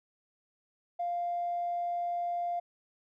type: tone with tanh clipping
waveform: triangle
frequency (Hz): 698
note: F5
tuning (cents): -1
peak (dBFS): -30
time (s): 0.99-2.6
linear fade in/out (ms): 10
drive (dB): 4
effects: none